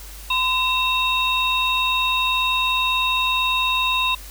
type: tone cluster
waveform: sine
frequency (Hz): 1020 / 2690 / 3732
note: C6 / E7 / A#7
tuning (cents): -44 / +34 / +1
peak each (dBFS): -22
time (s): 0.3-4.15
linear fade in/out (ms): 5
effects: added 50 Hz sine -37 dBFS peak until 4.3 s + white hiss -41 dBFS RMS until 4.3 s